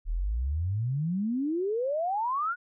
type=exponential sweep; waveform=sine; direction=up; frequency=36.71 to 1480 Hz; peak=-26 dBFS; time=0.05-2.56 s; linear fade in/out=50 ms; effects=none